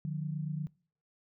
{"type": "tone pair together", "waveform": "sine", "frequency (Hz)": [150.3, 178.74], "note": ["D3", "F3"], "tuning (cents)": [40, 40], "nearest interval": "minor third", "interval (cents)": 300, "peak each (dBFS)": [-34, -38], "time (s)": [0.05, 0.67], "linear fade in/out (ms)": 0, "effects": ["noise-tail reverb RT60 0.5 s tail -25 dB re dry"]}